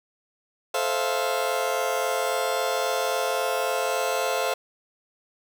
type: chord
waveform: 30% pulse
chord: F major seventh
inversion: first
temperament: just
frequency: 436.5 / 523.8 / 654.8 / 698.5 Hz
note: A4 / C5 / E5 / F5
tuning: -14 / +2 / -12 / 0 cents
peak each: -28 / -25 / -28 / -26 dBFS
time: 0.74-4.54 s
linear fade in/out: 5 ms
effects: none